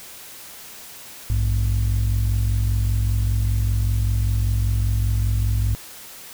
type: tone pair together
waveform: sine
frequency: 57.69 / 102.8 Hz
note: A#1 / G#2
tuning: -17 / -17 cents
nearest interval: minor seventh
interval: 1000 cents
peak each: -18 dBFS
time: 1.3-5.75 s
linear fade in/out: 0 ms
effects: tanh soft clip ceiling -14 dBFS + white hiss -40 dBFS RMS until 6.33 s

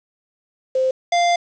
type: tone pair in turn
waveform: sine / square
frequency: 521 / 695.5 Hz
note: C5 / F5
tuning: -7 / -7 cents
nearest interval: perfect fourth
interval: 500 cents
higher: second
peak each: -15 dBFS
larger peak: neither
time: 0.75-0.91 / 1.12-1.36 s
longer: second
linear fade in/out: 5 ms
effects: resampled to 16000 Hz + 7-bit

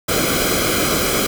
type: noise with comb filter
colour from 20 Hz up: pink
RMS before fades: -18 dBFS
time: 0.08-1.27 s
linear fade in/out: 10 ms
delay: 1.1 ms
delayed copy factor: -0.75
effects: none

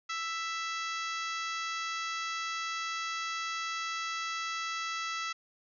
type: harmonic tone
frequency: 661 Hz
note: E5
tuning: 5 cents sharp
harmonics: 2 / 3 / 4 / 5 / 6 / 7 / 8 / 9 / 10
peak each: -36 / -40 / -42 / -44 / -46 / -47 / -48 / -49 / -50 dBFS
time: 0.09-5.33 s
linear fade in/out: 10 ms
effects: none

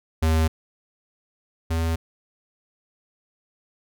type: tone pair in turn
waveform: square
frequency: 80 / 82.01 Hz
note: D#2 / E2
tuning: +49 / -8 cents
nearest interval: unison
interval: 43 cents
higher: second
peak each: -18 / -22 dBFS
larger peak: first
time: 0.22-0.48 / 1.7-1.96 s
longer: neither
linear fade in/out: 10 ms
effects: none

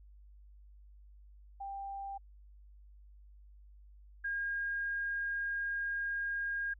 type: tone pair in turn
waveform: sine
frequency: 790 / 1621.6 Hz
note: G5 / G#6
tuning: +13 / -42 cents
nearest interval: octave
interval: 1245 cents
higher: second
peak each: -39 / -33 dBFS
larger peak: second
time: 1.6-2.18 / 4.24-6.74 s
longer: second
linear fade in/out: 10 ms
effects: added 50 Hz sine -54 dBFS peak until 6.79 s

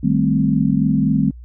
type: chord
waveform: sine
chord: A half-diminished seventh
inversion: second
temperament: equal with one note detuned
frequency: 152.89 / 196 / 220 / 261.6 Hz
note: Eb3 / G3 / A3 / C4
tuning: -30 / 0 / 0 / 0 cents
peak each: -19 dBFS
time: 0.03-1.31 s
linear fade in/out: 10 ms
effects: added 60 Hz sine -34 dBFS peak until 1.44 s

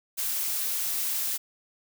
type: noise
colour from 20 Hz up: blue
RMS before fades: -29 dBFS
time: 0.17-1.38 s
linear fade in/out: 20 ms
effects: none

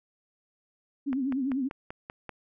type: tone with vibrato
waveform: sine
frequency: 266.1 Hz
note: C4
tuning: 29 cents sharp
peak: -26 dBFS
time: 1.06-1.69 s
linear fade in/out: 20 ms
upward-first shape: triangle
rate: 10 Hz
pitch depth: 140 cents each way
type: click train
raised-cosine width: 0.5 ms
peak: -23 dBFS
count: 7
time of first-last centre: 1.13-2.293 s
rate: 5.16 Hz
effects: none

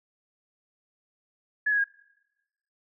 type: tone with pitch steps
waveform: sine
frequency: 1704 / 1666 / 1628.9 Hz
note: G#6 / G#6 / G#6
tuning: +44 / +5 / -34 cents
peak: -21 dBFS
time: 1.66-1.843 s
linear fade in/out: 10 ms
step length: 61 ms
effects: noise-tail reverb RT60 1.0 s tail -25 dB re dry

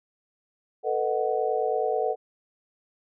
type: chord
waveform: sine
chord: B dominant seventh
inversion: third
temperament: just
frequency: 444.5 / 493.9 / 617.4 / 740.8 Hz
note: A4 / B4 / D#5 / F#5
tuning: +18 / 0 / -14 / +2 cents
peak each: -27 / -29 / -31 / -28 dBFS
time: 0.83-2.16 s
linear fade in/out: 50 ms
effects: none

